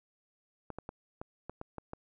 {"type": "clicks", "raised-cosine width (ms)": 1, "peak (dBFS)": -26, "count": 8, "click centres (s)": [0.703, 0.786, 0.891, 1.215, 1.496, 1.614, 1.783, 1.934], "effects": []}